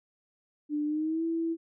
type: tone with pitch glide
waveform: sine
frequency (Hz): 297.2 to 329.8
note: D4 to E4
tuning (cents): +21 to +1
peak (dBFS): -27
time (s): 0.69-1.57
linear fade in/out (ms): 50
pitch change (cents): +180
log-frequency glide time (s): 0.85-1.24
effects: none